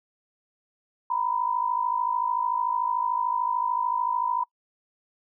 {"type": "tone pair together", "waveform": "sine", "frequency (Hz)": [946.5, 1000], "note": ["A#5", "B5"], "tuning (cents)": [26, 21], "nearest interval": "minor second", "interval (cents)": 95, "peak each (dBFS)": -26, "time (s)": [1.1, 4.44], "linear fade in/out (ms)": 5, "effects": ["noise-tail reverb RT60 0.1 s tail -25 dB re dry"]}